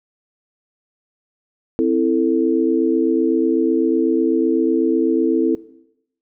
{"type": "chord", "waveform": "sine", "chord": "A minor", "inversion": "first", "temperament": "equal with one note detuned", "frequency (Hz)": [261.6, 329.6, 444.1], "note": ["C4", "E4", "A4"], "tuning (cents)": [0, 0, 16], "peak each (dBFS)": [-19, -17, -19], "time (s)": [1.79, 5.55], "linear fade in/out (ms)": 0, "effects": ["noise-tail reverb RT60 0.8 s tail -19 dB re dry"]}